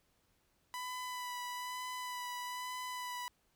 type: tone with vibrato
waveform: sawtooth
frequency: 994 Hz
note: B5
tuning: 11 cents sharp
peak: -36 dBFS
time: 0.74-3.28 s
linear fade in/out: 0 ms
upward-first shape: sine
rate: 1.1 Hz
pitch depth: 17 cents each way
effects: pink hiss -75 dBFS RMS until 3.55 s